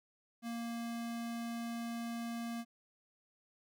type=tone; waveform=square; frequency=233.1 Hz; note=A#3; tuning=in tune; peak=-39 dBFS; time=0.42-2.65 s; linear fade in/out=50 ms; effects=none